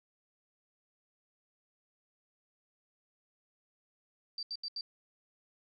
sine tone bursts, 4663 Hz, D8, 13 cents flat, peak -36 dBFS, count 4, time 4.38-4.81 s, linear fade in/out 2 ms, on 49 ms, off 78 ms, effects none

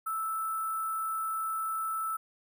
sine tone with sample-and-hold, 1318.5 Hz, E6, in tune, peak -30 dBFS, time 0.06-2.17 s, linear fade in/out 10 ms, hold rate 11025 Hz, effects none

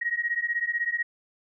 sine beating tone pair, 1882 / 1898 Hz, A#6 / A#6, +16 / +31 cents, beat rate 16 Hz, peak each -28 dBFS, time 0.01-1.03 s, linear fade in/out 10 ms, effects none

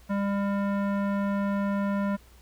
square tone with low-pass filter, 200 Hz, G3, 35 cents sharp, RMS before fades -27 dBFS, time 0.09-2.17 s, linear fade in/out 20 ms, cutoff 1400 Hz, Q 1.3, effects added 60 Hz sine -53 dBFS peak until 2.41 s + pink hiss -58 dBFS RMS until 2.41 s

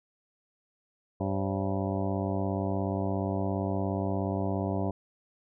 harmonic tone with a mistuned harmonic, 97.1 Hz, G2, 16 cents flat, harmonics 1 / 2 / 3 / 4 / 5 / 6 / 7 / 8 / 9 / 10, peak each -32 / -33 / -35 / -37 / -40 / -39 / -37 / -44 / -44 / -44 dBFS, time 1.2-4.91 s, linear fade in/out 5 ms, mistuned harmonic 5, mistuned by +130 cents, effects none

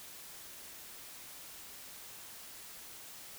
silence, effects white hiss -50 dBFS RMS until 3.38 s

